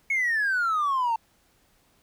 triangle exponential sweep, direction down, 2217 to 890 Hz, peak -19 dBFS, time 0.1-1.16 s, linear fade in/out 5 ms, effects tanh soft clip ceiling -18 dBFS + pink hiss -64 dBFS RMS until 2.02 s

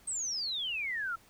sine exponential sweep, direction down, 8500 to 1318.5 Hz, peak -32 dBFS, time 0.07-1.16 s, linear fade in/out 10 ms, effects pink hiss -61 dBFS RMS until 1.29 s

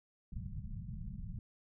pink low-pass noise, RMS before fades -43 dBFS, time 0.32-1.39 s, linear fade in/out 2 ms, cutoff 210 Hz, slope 96 dB/octave, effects none

